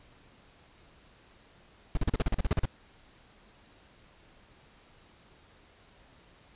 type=noise bursts; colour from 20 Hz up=brown; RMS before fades=-25 dBFS; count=12; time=1.95-2.655 s; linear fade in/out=2 ms; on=23 ms; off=39 ms; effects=pink hiss -59 dBFS RMS until 6.55 s + resampled to 8000 Hz